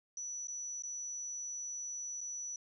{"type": "tone with dropouts", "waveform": "sine", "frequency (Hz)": 5920, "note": "F#8", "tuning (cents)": 0, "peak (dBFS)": -39, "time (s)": [0.17, 2.56], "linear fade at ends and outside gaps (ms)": 2, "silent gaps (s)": [[0.472, 0.482], [0.823, 0.835], [2.208, 2.212]], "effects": []}